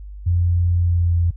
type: tone with pitch glide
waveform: sine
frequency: 87.31 to 85.71 Hz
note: F2 to F2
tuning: 0 to -32 cents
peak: -14 dBFS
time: 0.26-1.31 s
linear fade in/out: 10 ms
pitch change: -32 cents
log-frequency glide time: 0.8-1.19 s
effects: added 50 Hz sine -32 dBFS peak until 1.36 s